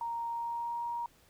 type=tone with pitch glide; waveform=sine; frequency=932.3 to 944.2 Hz; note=A#5 to A#5; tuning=0 to +22 cents; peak=-33 dBFS; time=0.01-1.06 s; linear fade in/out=2 ms; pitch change=+22 cents; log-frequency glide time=0.29-0.88 s; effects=pink hiss -64 dBFS RMS until 1.29 s